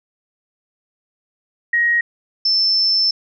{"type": "tone pair in turn", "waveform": "sine", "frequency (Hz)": [1886, 5304], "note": ["A#6", "E8"], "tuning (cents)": [20, 10], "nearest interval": "octave + tritone", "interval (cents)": 1790, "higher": "second", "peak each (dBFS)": [-13, -13], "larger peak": "neither", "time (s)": [[1.73, 2.01], [2.45, 3.11]], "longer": "second", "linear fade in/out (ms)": 5, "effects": []}